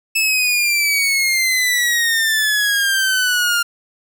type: exponential sweep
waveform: sawtooth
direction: down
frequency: 2624 to 1396.9 Hz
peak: -11 dBFS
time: 0.15-3.63 s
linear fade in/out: 10 ms
effects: none